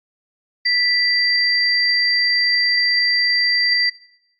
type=tone pair together; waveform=sine; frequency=1973 / 4709 Hz; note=B6 / D8; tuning=-2 / +4 cents; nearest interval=octave + minor third; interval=1506 cents; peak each=-18 / -17 dBFS; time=0.65-3.9 s; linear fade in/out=10 ms; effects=noise-tail reverb RT60 0.8 s tail -21 dB re dry + AAC 48 kbps